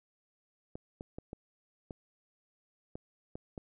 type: clicks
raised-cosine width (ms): 2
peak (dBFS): -28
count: 8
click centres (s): 0.755 / 1.009 / 1.185 / 1.331 / 1.908 / 2.955 / 3.355 / 3.578
effects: none